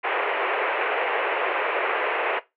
pink band-pass noise, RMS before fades -25 dBFS, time 0.03-2.4 s, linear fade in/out 20 ms, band 390 to 2700 Hz, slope 48 dB/octave, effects noise-tail reverb RT60 0.2 s tail -17 dB re dry

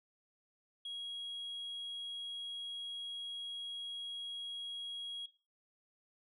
sine tone, 3300 Hz, G#7, 12 cents flat, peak -38 dBFS, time 0.85-5.26 s, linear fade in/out 5 ms, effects noise-tail reverb RT60 0.3 s tail -17 dB re dry + tanh soft clip ceiling -39 dBFS

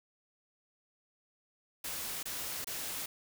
white noise bursts, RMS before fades -39 dBFS, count 3, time 1.84-3.06 s, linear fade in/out 5 ms, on 390 ms, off 25 ms, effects none

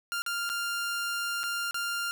sawtooth tone with dropouts, 1396.9 Hz, F6, in tune, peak -26 dBFS, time 0.12-2.11 s, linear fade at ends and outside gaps 0 ms, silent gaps 0.22-0.263 / 0.492-0.499 / 1.433-1.438 / 1.71-1.744 s, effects none

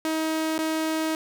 sawtooth tone with dropouts, 317.2 Hz, D#4, 33 cents sharp, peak -20 dBFS, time 0.05-1.15 s, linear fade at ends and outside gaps 1 ms, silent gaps 0.581-0.588 s, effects none

